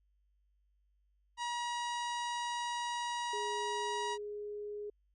harmonic tone, 957 Hz, A#5, 45 cents sharp, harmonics 1 / 2 / 3 / 4 / 5 / 6 / 7 / 8 / 9 / 10, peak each -36 / -44 / -46 / -47 / -53 / -51 / -54 / -58 / -60 / -59 dBFS, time 1.37-4.18 s, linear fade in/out 50 ms
sine tone, 415.3 Hz, G#4, in tune, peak -39 dBFS, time 3.33-4.9 s, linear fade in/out 5 ms
effects added 50 Hz sine -70 dBFS peak until 5.14 s

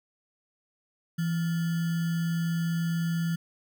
sine tone with sample-and-hold, 167 Hz, E3, 23 cents sharp, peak -25 dBFS, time 1.18-3.36 s, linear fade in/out 10 ms, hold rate 1575 Hz, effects none

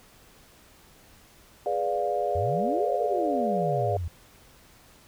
sine chord, G# diminished seventh, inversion none, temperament equal with one note detuned, 415.3 / 493.9 / 587.3 / 704.9 Hz, G#4 / B4 / D5 / F5, 0 / 0 / 0 / +16 cents, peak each -31 / -32 / -29 / -28 dBFS, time 1.66-3.97 s, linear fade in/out 2 ms
sine exponential two-way sweep, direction up then down, 80 to 557 to 80 Hz, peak -28 dBFS, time 2.35-4.08 s, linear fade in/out 5 ms, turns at 2.91 s
effects pink hiss -55 dBFS RMS until 5.07 s

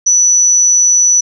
sine tone, 5940 Hz, F#8, 6 cents sharp, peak -6 dBFS, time 0.06-1.21 s, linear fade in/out 10 ms, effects none

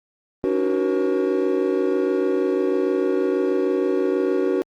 triangle tone cluster, 284.7 / 311 / 372.4 / 474.8 / 537 Hz, C#4 / D#4 / F#4 / A#4 / C5, +46 / -1 / +11 / +32 / +45 cents, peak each -23 / -28 / -19 / -23 / -28 dBFS, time 0.44-4.62 s, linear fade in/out 0 ms, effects Opus 24 kbps

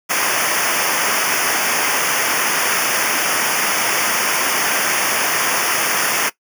pink noise with comb filter, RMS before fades -18 dBFS, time 0.09-6.3 s, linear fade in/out 20 ms, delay 0.25 ms, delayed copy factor -1, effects noise-tail reverb RT60 0.1 s tail -18 dB re dry + high-pass 150 Hz 12 dB/octave

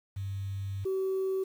sine tone pair in turn, 98 / 381.3 Hz, G2 / G4, 0 / -48 cents, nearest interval 2 octaves, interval 2352 cents, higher second, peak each -32 / -26 dBFS, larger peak second, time 0.16-0.85 / 0.85-1.44 s, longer first, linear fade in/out 10 ms, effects tanh soft clip ceiling -25 dBFS + 9-bit

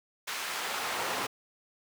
brown noise with high-pass filter sweep, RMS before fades -34 dBFS, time 0.27-1.27 s, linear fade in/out 10 ms, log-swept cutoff 1700 to 640 Hz, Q 0.7, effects none

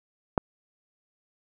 click, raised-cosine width 1 ms, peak -7 dBFS, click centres 0.378 s, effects none

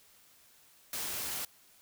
white noise, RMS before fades -37 dBFS, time 0.93-1.45 s, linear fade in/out 2 ms, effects white hiss -62 dBFS RMS until 1.81 s

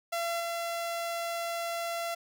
sawtooth tone with level steps, 679 Hz, F5, 49 cents flat, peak -26 / -28 dBFS, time 0.12-2.15 s, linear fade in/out 10 ms, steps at 0.4 s, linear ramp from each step 2 ms, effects none

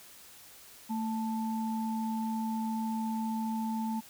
sine tone pair together, 223.2 / 880 Hz, A3 / A5, +25 / 0 cents, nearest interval 2 octaves, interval 2375 cents, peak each -31 / -37 dBFS, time 0.89-4.01 s, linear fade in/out 20 ms, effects white hiss -53 dBFS RMS until 4.09 s

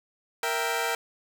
15% pulse chord, E diminished, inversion second, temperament equal, 466.2 / 659.3 / 784 Hz, Bb4 / E5 / G5, 0 / 0 / 0 cents, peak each -23 / -26 / -24 dBFS, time 0.43-0.95 s, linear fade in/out 2 ms, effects none

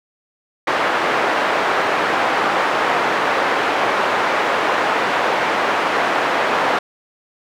pink band-pass noise, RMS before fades -18 dBFS, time 0.67-6.79 s, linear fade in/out 5 ms, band 550 to 1800 Hz, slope 12 dB/octave, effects none

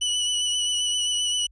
sawtooth tone with vibrato, 2960 Hz, F#7, in tune, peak -19 dBFS, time 0.01-1.47 s, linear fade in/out 10 ms, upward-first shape triangle, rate 7.6 Hz, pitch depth 26 cents each way, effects added 50 Hz sine -52 dBFS peak until 1.51 s + resampled to 22050 Hz

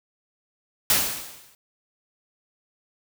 white noise with exponential decay, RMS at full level -17 dBFS, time 0.9-1.55 s, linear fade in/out 1 ms, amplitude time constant 140 ms, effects none

